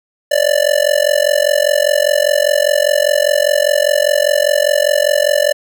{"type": "tone with amplitude modulation", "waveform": "square", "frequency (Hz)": 587.3, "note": "D5", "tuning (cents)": 0, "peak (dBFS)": -7, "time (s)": [0.31, 5.53], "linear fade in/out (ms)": 10, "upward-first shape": "sine", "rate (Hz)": 45, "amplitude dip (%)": 100, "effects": []}